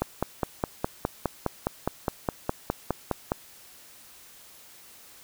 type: click train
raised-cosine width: 1 ms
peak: -10 dBFS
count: 17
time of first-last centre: 0.02-3.319 s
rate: 4.85 Hz
effects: white hiss -51 dBFS RMS until 5.23 s